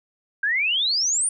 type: exponential sweep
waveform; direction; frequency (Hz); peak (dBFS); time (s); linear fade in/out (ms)
sine; up; 1568 to 9550; -19; 0.43-1.29; 5
effects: none